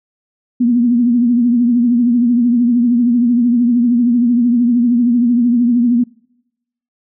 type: tone with vibrato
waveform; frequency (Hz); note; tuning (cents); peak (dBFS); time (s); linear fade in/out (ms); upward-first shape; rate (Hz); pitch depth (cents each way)
sine; 240; B3; -49; -9; 0.6-6.04; 10; triangle; 13; 86
effects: noise-tail reverb RT60 0.9 s tail -25 dB re dry